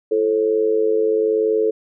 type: tone with amplitude modulation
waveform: sine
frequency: 437.9 Hz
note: A4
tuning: 8 cents flat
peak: -11 dBFS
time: 0.11-1.71 s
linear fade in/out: 10 ms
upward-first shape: sine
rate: 101 Hz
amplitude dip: 80%
effects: none